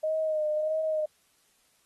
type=tone with vibrato; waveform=sine; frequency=620 Hz; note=D#5; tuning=6 cents flat; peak=-25 dBFS; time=0.03-1.06 s; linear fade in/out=10 ms; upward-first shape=sine; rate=1.6 Hz; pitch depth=36 cents each way; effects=white hiss -67 dBFS RMS until 1.85 s + AAC 32 kbps